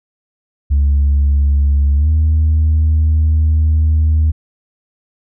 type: tone with pitch glide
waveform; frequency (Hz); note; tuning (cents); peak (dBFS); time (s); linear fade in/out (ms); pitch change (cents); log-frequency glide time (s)
sine; 70.7 to 77.99; C#2 to D#2; +35 to +5; -7; 0.7-4.32; 20; +170; 1.96-2.09
effects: tanh soft clip ceiling -7 dBFS